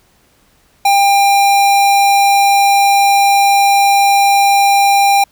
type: tone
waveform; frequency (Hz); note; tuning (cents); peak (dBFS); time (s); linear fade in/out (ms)
square; 798; G5; +31; -8; 0.85-5.24; 5
effects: pink hiss -53 dBFS RMS until 5.31 s